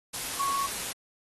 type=tone in noise; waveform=sine; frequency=1108.7 Hz; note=C#6; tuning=in tune; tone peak=-26 dBFS; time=0.39-0.67 s; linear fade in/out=10 ms; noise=white; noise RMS=-34 dBFS; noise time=0.13-0.93 s; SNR=+5 dB; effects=AAC 32 kbps